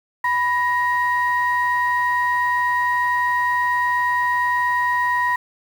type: tone pair together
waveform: sine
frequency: 987.8 / 1879.3 Hz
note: B5 / A#6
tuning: 0 / +14 cents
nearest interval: major seventh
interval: 1114 cents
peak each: -18 / -20 dBFS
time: 0.24-5.36 s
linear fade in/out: 5 ms
effects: tanh soft clip ceiling -10 dBFS + 7-bit